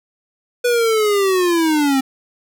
square linear sweep, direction down, 491.6 to 261.6 Hz, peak -14 dBFS, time 0.64-2.01 s, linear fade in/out 10 ms, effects none

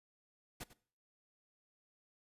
pink noise with echo, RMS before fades -45 dBFS, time 0.6-0.64 s, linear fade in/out 10 ms, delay 96 ms, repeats 1, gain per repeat -15 dB, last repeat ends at 0.736 s, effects noise-tail reverb RT60 0.5 s tail -20 dB re dry + resampled to 32000 Hz

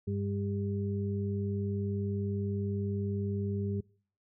harmonic tone, 100 Hz, G2, 35 cents sharp, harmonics 1 / 2 / 4, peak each -32 / -35 / -38 dBFS, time 0.07-3.81 s, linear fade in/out 10 ms, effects noise-tail reverb RT60 0.5 s tail -25 dB re dry

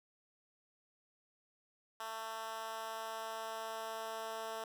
10% pulse tone with high-pass filter sweep, 223 Hz, A3, 23 cents sharp, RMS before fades -43 dBFS, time 2-4.64 s, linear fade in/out 2 ms, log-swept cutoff 880 to 550 Hz, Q 1.4, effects none

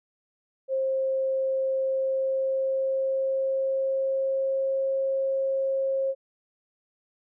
sine tone with pitch glide, 531 to 537.8 Hz, C5 to C5, +25 to +47 cents, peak -23 dBFS, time 0.68-6.15 s, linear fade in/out 50 ms, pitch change +22 cents, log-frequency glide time 1.81-4.9 s, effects none

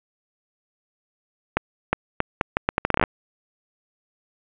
accelerating click train, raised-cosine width 0.5 ms, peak -3 dBFS, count 15, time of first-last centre 1.57-3.038 s, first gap 360 ms, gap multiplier 0.76, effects resampled to 8000 Hz + 7-bit

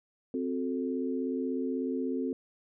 sine chord, F# diminished, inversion second, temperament equal with one note detuned, 261.6 / 363.6 / 440 Hz, C4 / F#4 / A4, 0 / -30 / 0 cents, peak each -31 / -36 / -36 dBFS, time 0.34-2.33 s, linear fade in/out 2 ms, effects none

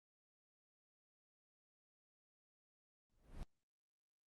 brown noise with exponential growth, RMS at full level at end -44 dBFS, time 3.1-3.43 s, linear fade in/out 0 ms, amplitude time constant 71 ms, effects Opus 32 kbps

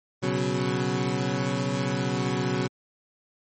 20% pulse chord, B suspended second, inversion none, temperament equal, 123.47 / 138.59 / 185 Hz, B2 / C#3 / F#3, 0 / 0 / 0 cents, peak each -24 dBFS, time 0.22-2.68 s, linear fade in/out 20 ms, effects MP3 32 kbps

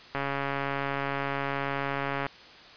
click train, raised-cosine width 0.5 ms, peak -15 dBFS, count 295, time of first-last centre 0.15-2.265 s, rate 139 Hz, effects white hiss -49 dBFS RMS until 2.76 s + resampled to 11025 Hz

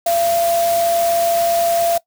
sine tone in noise, 681 Hz, F5, 44 cents flat, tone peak -14 dBFS, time 0.06-1.98 s, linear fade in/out 5 ms, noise white, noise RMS -26 dBFS, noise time 0.06-1.98 s, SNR +9 dB, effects noise-tail reverb RT60 0.1 s tail -20 dB re dry

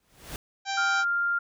pink noise with exponential growth, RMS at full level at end -35 dBFS, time 0-0.36 s, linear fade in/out 1 ms, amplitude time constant 78 ms
harmonic tone, 785 Hz, G5, 2 cents sharp, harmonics 1 / 2 / 3 / 4 / 5 / 6 / 7 / 8 / 9, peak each -30 / -34 / -38 / -40 / -37 / -42 / -40 / -43 / -44 dBFS, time 0.65-1.05 s, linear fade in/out 50 ms
sine tone, 1397 Hz, F6, in tune, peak -23 dBFS, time 0.77-1.39 s, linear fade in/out 10 ms
effects none

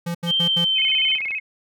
square tone bursts, 171.1 Hz, F3, 35 cents flat, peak -24 dBFS, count 4, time 0.06-0.649 s, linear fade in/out 10 ms, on 88 ms, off 79 ms
sine tone with pitch glide, 3141 to 3078 Hz, G7 to G7, +3 to -32 cents, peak -17 dBFS, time 0.26-1.19 s, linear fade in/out 50 ms, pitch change -35 cents, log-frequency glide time 0.39-0.83 s
sine tone with vibrato, 2349 Hz, D7, in tune, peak -23 dBFS, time 0.75-1.4 s, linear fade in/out 20 ms, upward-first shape square, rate 15 Hz, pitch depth 140 cents each way
click train, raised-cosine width 0.3 ms, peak -24 dBFS, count 11, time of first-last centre 0.8-1.308 s, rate 19.7 Hz
effects none

